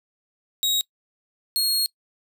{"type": "tone pair in turn", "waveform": "sawtooth", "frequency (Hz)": [3800, 4289], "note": ["A#7", "C8"], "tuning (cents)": [33, 42], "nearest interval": "major second", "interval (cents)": 209, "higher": "second", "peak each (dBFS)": -17, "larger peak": "neither", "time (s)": [[0.63, 0.81], [1.56, 1.86]], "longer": "second", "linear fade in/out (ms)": 0, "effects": ["noise-tail reverb RT60 0.1 s tail -23 dB re dry"]}